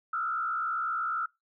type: tone with frequency modulation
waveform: sine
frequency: 1341 Hz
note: E6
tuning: 29 cents sharp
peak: -28 dBFS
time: 0.13-1.26 s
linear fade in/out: 5 ms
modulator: 63.9 Hz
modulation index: 1.1
effects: noise-tail reverb RT60 0.2 s tail -24 dB re dry